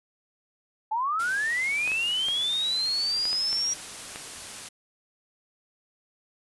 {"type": "linear sweep", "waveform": "sine", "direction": "up", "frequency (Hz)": [842, 5720], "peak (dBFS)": -24, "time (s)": [0.91, 3.74], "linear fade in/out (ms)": 10}
{"type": "noise", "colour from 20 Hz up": "white", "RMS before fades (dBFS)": -39, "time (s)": [1.19, 4.69], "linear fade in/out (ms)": 10}
{"type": "clicks", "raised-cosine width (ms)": 0.3, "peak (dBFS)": -20, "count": 7, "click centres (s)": [1.876, 1.918, 2.285, 3.254, 3.33, 3.529, 4.159]}
{"effects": ["resampled to 24000 Hz"]}